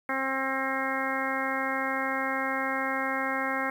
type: harmonic tone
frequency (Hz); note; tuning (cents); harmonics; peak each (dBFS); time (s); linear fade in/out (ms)
266.8; C4; +34; 1 / 2 / 3 / 4 / 5 / 6 / 7 / 8; -35 / -35 / -35 / -35 / -35 / -35 / -35 / -35; 0.09-3.7; 2
effects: 9-bit